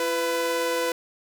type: tone pair together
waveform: sawtooth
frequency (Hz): 339 / 499.2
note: E4 / B4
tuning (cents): +49 / +19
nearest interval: perfect fifth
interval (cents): 670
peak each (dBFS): -27 / -20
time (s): 0-0.92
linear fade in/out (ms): 2
effects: none